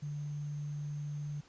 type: tone with sample-and-hold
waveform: sine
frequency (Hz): 146.83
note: D3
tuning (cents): 0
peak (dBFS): -36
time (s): 0.02-1.41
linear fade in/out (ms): 10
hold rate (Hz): 6300
effects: pink hiss -62 dBFS RMS until 1.48 s + resampled to 16000 Hz